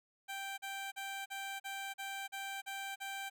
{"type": "tone bursts", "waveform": "15% pulse", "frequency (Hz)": 784, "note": "G5", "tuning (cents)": 0, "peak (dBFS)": -34, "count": 9, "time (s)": [0.28, 3.3], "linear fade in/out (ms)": 20, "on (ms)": 300, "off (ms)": 40, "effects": []}